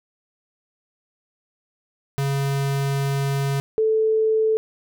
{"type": "tone pair in turn", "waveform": ["square", "sine"], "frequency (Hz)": [138.59, 438.9], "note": ["C#3", "A4"], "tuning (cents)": [0, -4], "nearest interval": "octave + minor sixth", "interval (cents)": 1996, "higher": "second", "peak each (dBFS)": [-21, -16], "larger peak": "second", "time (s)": [[2.18, 3.6], [3.78, 4.57]], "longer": "first", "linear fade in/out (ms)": 0, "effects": []}